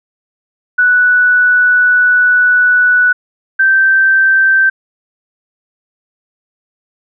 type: tone pair in turn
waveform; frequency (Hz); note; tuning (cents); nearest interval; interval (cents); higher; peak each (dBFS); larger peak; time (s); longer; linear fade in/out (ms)
sine; 1480 / 1557.6; F#6 / G6; 0 / -12; minor second; 88; second; -6; neither; 0.78-3.13 / 3.59-4.7; first; 10
effects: none